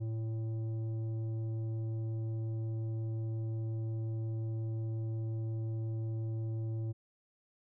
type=tone with tanh clipping; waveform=triangle; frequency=111.8 Hz; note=A2; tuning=28 cents sharp; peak=-35 dBFS; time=0-6.93 s; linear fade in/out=20 ms; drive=13 dB; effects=none